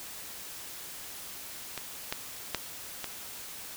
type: clicks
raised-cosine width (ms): 0.2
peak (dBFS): -18 / -13 / -11 / -17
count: 4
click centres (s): 1.777 / 2.125 / 2.547 / 3.043
effects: white hiss -43 dBFS RMS until 3.76 s